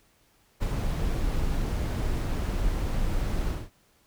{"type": "noise with ADSR envelope", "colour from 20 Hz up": "brown", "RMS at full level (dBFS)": -23, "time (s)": [0.6, 3.7], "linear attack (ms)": 34, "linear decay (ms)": 3, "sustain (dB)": -4, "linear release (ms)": 210, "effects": ["pink hiss -64 dBFS RMS until 4.06 s"]}